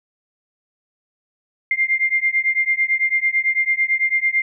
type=beating tone pair; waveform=sine; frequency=2100 / 2109 Hz; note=C7 / C7; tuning=+6 / +13 cents; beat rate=9 Hz; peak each=-19 dBFS; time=1.71-4.42 s; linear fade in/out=2 ms; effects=none